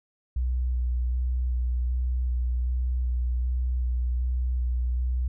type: tone with vibrato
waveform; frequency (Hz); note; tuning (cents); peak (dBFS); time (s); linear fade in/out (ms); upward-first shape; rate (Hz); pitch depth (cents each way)
sine; 61.74; B1; 0; -23; 0.36-5.28; 5; square; 1.3; 15
effects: none